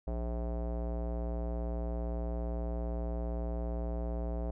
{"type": "tone with low-pass filter", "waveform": "square", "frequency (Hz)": 58.8, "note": "A#1", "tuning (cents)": 16, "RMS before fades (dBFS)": -35, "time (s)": [0.07, 4.51], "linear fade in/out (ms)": 5, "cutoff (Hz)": 640, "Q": 2.7, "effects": []}